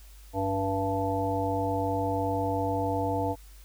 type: harmonic tone with a mistuned harmonic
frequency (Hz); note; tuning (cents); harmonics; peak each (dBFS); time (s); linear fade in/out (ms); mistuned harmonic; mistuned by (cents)
97.2; G2; -14; 1 / 3 / 5 / 7 / 9; -32 / -32 / -32 / -32 / -32; 0.33-3.36; 50; 3; -16
effects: added 50 Hz sine -47 dBFS peak until 3.64 s + white hiss -57 dBFS RMS until 3.64 s